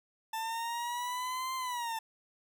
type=linear two-way sweep; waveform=40% pulse; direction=up then down; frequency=885 to 1046.5 to 885 Hz; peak=-33 dBFS; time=0.33-1.99 s; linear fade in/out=5 ms; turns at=1.55 s; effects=none